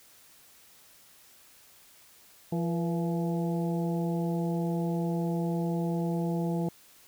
harmonic tone with a mistuned harmonic, 170 Hz, F3, 46 cents flat, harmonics 1 / 2 / 3 / 4 / 5, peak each -28 / -34 / -38 / -40 / -42 dBFS, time 2.52-6.69 s, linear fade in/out 5 ms, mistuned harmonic 3, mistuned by -69 cents, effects white hiss -57 dBFS RMS until 7.07 s

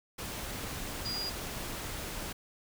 sine tone in noise, 4849 Hz, D#8, 45 cents flat, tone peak -34 dBFS, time 1.05-1.3 s, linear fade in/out 10 ms, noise pink, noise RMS -39 dBFS, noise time 0.18-2.33 s, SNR +2 dB, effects none

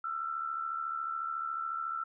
sine tone with amplitude modulation, 1338 Hz, E6, 25 cents sharp, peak -30 dBFS, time 0.04-2.04 s, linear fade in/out 5 ms, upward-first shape sine, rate 74 Hz, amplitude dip 65%, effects none

